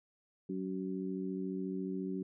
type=harmonic tone; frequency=94.2 Hz; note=F#2; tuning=32 cents sharp; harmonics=2 / 3 / 4; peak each=-38 / -40 / -41 dBFS; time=0.49-2.23 s; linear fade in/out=5 ms; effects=none